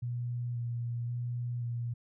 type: tone with vibrato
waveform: sine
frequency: 120 Hz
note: B2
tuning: 49 cents flat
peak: -32 dBFS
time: 0.02-1.94 s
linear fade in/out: 10 ms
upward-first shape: square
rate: 0.94 Hz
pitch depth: 16 cents each way
effects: none